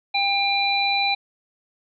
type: harmonic tone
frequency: 797 Hz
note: G5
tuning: 28 cents sharp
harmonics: 1 / 3 / 5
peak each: -23 / -23 / -23 dBFS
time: 0.14-1.15 s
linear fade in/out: 10 ms
effects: none